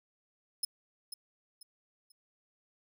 20% pulse tone with echo, 5150 Hz, E8, 41 cents flat, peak -24 dBFS, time 0.63-0.65 s, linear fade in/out 5 ms, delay 490 ms, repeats 3, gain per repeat -10 dB, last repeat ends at 2.12 s, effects none

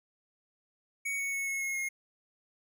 square tone with pitch steps, 2237 / 2219 / 2201 / 2183 / 2166 / 2148 Hz, C#7 / C#7 / C#7 / C#7 / C#7 / C7, +15 / +1 / -13 / -27 / -41 / +45 cents, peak -32 dBFS, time 1.05-1.89 s, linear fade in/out 10 ms, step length 140 ms, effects none

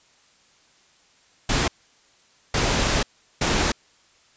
pink noise bursts at uneven times, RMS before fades -21 dBFS, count 3, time 1.49-1.68 / 2.54-3.03 / 3.41-3.72 s, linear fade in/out 5 ms, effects white hiss -58 dBFS RMS until 4.36 s + resampled to 16000 Hz

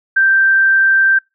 sine tone, 1568 Hz, G6, in tune, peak -8 dBFS, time 0.16-1.19 s, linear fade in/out 10 ms, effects noise-tail reverb RT60 0.2 s tail -24 dB re dry

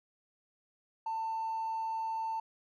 sine tone with hard clipping, 894 Hz, A5, 27 cents sharp, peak -33 dBFS, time 1.06-2.4 s, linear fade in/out 5 ms, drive 1 dB, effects none

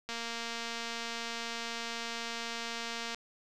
click train, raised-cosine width 0.2 ms, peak -21 dBFS, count 710, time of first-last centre 0.09-3.146 s, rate 232 Hz, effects none

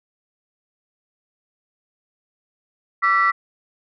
sine tone cluster, 1156 / 1350 / 1957 Hz, D6 / E6 / B6, -28 / +41 / -16 cents, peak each -18 dBFS, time 3.02-3.32 s, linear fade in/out 20 ms, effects tanh soft clip ceiling -7 dBFS

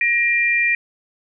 sine tone pair together, 1889.4 / 2387 Hz, A#6 / D7, +23 / +28 cents, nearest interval major third, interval 405 cents, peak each -18 / -17 dBFS, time 0.01-0.75 s, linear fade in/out 2 ms, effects none

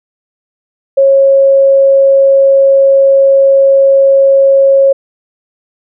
sine tone, 546 Hz, C#5, 26 cents flat, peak -3 dBFS, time 0.97-4.93 s, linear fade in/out 10 ms, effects none

